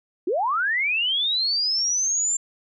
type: linear sweep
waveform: sine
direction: up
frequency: 314 to 7350 Hz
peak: -20 dBFS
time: 0.27-2.37 s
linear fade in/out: 5 ms
effects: none

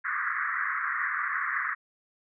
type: band-pass noise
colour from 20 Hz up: white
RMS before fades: -30 dBFS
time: 0.04-1.75 s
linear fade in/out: 20 ms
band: 1100 to 2000 Hz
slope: 96 dB/octave
effects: none

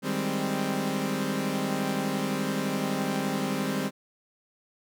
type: chord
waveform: sawtooth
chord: Ab major seventh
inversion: second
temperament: equal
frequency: 155.56 / 196 / 207.7 / 261.6 Hz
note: Eb3 / G3 / Ab3 / C4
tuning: 0 / 0 / 0 / 0 cents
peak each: -31 / -27 / -30 / -27 dBFS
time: 0.02-3.91 s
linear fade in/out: 50 ms
effects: none

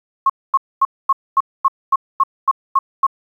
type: tone bursts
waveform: sine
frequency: 1085 Hz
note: C#6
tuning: 37 cents flat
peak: -9 dBFS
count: 11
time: 0.26-3.067 s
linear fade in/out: 5 ms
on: 37 ms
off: 240 ms
effects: 8-bit

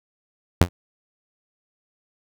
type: tone with exponential decay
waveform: sawtooth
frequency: 87.7 Hz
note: F2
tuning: 8 cents sharp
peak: -5 dBFS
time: 0.61-0.69 s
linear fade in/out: 0 ms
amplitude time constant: 17 ms
effects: none

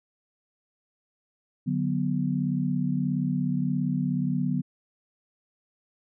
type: chord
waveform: sine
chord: B minor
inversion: first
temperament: just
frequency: 148.16 / 185.21 / 246.9 Hz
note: D3 / F#3 / B3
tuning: +16 / +2 / 0 cents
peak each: -28 dBFS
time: 1.66-4.62 s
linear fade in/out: 20 ms
effects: none

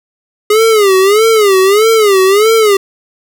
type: tone with vibrato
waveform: square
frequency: 412.5 Hz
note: G#4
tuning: 12 cents flat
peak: -6 dBFS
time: 0.5-2.77 s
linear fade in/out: 5 ms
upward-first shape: sine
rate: 1.6 Hz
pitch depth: 160 cents each way
effects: none

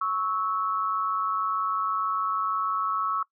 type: tone pair together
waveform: sine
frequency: 1108.7 / 1306.8 Hz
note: C#6 / E6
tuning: 0 / -15 cents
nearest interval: minor third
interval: 285 cents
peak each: -27 dBFS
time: 0.01-3.23 s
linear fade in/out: 5 ms
effects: noise-tail reverb RT60 0.1 s tail -22 dB re dry

